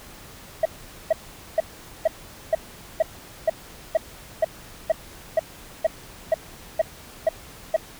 sine tone bursts, 643 Hz, E5, 43 cents flat, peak -12 dBFS, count 16, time 0.63-7.764 s, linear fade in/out 5 ms, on 24 ms, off 450 ms, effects tanh soft clip ceiling -14 dBFS + pink hiss -44 dBFS RMS until 7.99 s

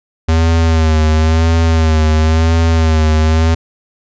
square tone with vibrato, 80.2 Hz, E2, 47 cents flat, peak -9 dBFS, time 0.28-3.55 s, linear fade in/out 10 ms, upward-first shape sine, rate 0.97 Hz, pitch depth 49 cents each way, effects resampled to 16000 Hz

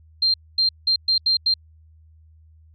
sine tone bursts at uneven times, 4173 Hz, C8, 5 cents flat, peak -15 dBFS, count 6, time 0.22-0.34 / 0.58-0.69 / 0.87-0.96 / 1.08-1.18 / 1.26-1.37 / 1.46-1.54 s, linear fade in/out 5 ms, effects added 79 Hz sine -48 dBFS peak until 2.74 s + MP3 48 kbps

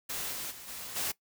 white noise with level steps, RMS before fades -36 / -38 / -47 / -42 / -33 dBFS, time 0.09-1.12 s, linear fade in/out 10 ms, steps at 0.31 / 0.5 / 0.67 / 0.95 s, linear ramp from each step 20 ms, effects noise-tail reverb RT60 0.1 s tail -19 dB re dry

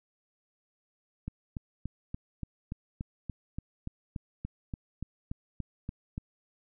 click train, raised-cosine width 5 ms, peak -23 dBFS, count 18, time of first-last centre 1.28-6.179 s, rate 3.47 Hz, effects none

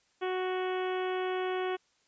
harmonic tone, 370 Hz, F#4, in tune, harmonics 1 / 2 / 3 / 4 / 5 / 6 / 7 / 8 / 9, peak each -31 / -37 / -41 / -43 / -45 / -47 / -48 / -49 / -50 dBFS, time 0.21-1.77 s, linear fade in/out 20 ms, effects white hiss -70 dBFS RMS until 2.07 s + resampled to 16000 Hz

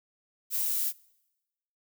violet noise, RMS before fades -29 dBFS, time 0.5-0.93 s, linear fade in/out 50 ms, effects noise-tail reverb RT60 1.0 s tail -25 dB re dry

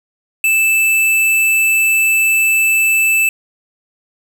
square tone, 2637 Hz, E7, in tune, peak -11 dBFS, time 0.44-3.29 s, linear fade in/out 2 ms, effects 7-bit

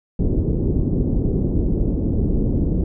pink low-pass noise, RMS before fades -19 dBFS, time 0.19-2.84 s, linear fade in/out 5 ms, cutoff 380 Hz, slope 24 dB/octave, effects none

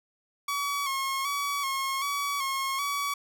sawtooth tone with vibrato, 1108.7 Hz, C#6, in tune, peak -24 dBFS, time 0.48-3.14 s, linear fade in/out 5 ms, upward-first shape square, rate 1.3 Hz, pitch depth 43 cents each way, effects none

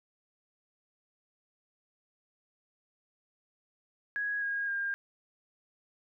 sine tone with pitch steps, 1661.2 / 1633.6 / 1606.5 Hz, G#6 / G#6 / G6, 0 / -29 / +42 cents, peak -30 dBFS, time 4.16-4.94 s, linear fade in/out 0 ms, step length 260 ms, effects none

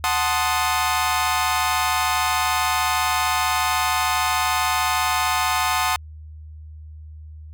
sawtooth chord, F# diminished seventh, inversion none, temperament equal, 740 / 880 / 1046.5 / 1244.5 Hz, F#5 / A5 / C6 / Eb6, 0 / 0 / 0 / 0 cents, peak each -21 dBFS, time 0.04-5.96 s, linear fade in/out 0 ms, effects added 77 Hz sine -36 dBFS peak until 7.53 s

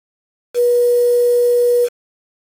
sine tone with quantisation, 484.3 Hz, B4, 34 cents flat, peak -10 dBFS, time 0.54-1.89 s, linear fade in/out 50 ms, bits 5, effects AAC 48 kbps

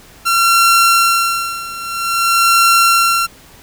sawtooth tone with tremolo, 1365 Hz, F6, 40 cents flat, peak -4 dBFS, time 0.25-3.27 s, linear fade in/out 20 ms, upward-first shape sine, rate 0.51 Hz, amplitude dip 85%, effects pink hiss -42 dBFS RMS until 3.62 s

